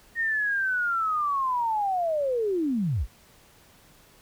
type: linear sweep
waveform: sine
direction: down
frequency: 1864.7 to 39.05 Hz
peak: -23 dBFS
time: 0.15-3.07 s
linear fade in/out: 50 ms
effects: pink hiss -56 dBFS RMS until 4.21 s